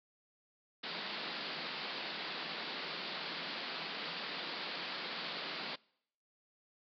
white band-pass noise, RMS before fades -42 dBFS, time 0.83-5.76 s, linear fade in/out 10 ms, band 150 to 4800 Hz, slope 96 dB/octave, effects noise-tail reverb RT60 0.7 s tail -25 dB re dry

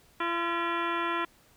harmonic tone with a mistuned harmonic, 340.3 Hz, F4, 45 cents flat, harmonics 1 / 2 / 3 / 4 / 5 / 6 / 7 / 8 / 9 / 10, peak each -34 / -40 / -32 / -33 / -39 / -39 / -39 / -45 / -46 / -45 dBFS, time 0.2-1.25 s, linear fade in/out 5 ms, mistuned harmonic 6, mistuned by -94 cents, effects pink hiss -61 dBFS RMS until 1.56 s

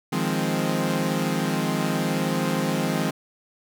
sawtooth chord, F minor seventh, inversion third, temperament equal, 155.56 / 174.61 / 207.7 / 261.6 Hz, Eb3 / F3 / Ab3 / C4, 0 / 0 / 0 / 0 cents, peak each -24 dBFS, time 0.12-3.11 s, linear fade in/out 10 ms, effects none

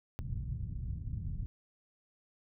white low-pass noise, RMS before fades -38 dBFS, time 0.19-1.46 s, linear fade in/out 0 ms, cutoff 130 Hz, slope 24 dB/octave, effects none

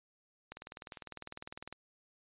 click train, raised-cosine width 0.3 ms, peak -28 dBFS, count 25, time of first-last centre 0.52-1.726 s, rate 19.9 Hz
violet noise with exponential decay, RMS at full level -45 dBFS, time 0.93-1.05 s, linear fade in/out 2 ms, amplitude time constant 25 ms
effects resampled to 8000 Hz

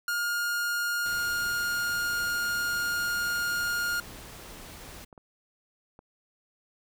45% pulse tone, 1418 Hz, F6, 26 cents sharp, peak -27 dBFS, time 0.08-4 s, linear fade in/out 2 ms
pink noise, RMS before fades -45 dBFS, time 1.05-5.05 s, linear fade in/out 10 ms
clicks, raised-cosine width 1 ms, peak -35 dBFS, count 4, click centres 3.305 / 5.128 / 5.178 / 5.991 s
effects none

